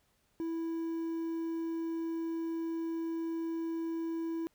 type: tone with quantisation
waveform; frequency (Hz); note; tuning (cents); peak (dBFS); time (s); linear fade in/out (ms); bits
triangle; 329.3; E4; -2; -31; 0.4-4.47; 0; 10
effects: pink hiss -73 dBFS RMS until 4.54 s